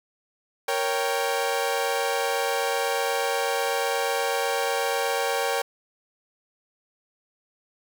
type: chord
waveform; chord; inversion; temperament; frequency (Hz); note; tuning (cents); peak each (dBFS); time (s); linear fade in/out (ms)
sawtooth; G diminished; first; equal; 466.2 / 554.4 / 784; Bb4 / Db5 / G5; 0 / 0 / 0; -24 / -24 / -24; 0.68-5.62; 5
effects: none